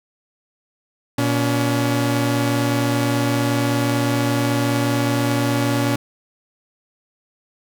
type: tone pair together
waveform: sawtooth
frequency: 119.1 / 283.3 Hz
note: A#2 / C#4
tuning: +38 / +38 cents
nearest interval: octave + minor third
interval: 1500 cents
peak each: -16 dBFS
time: 1.18-5.96 s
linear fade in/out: 5 ms
effects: none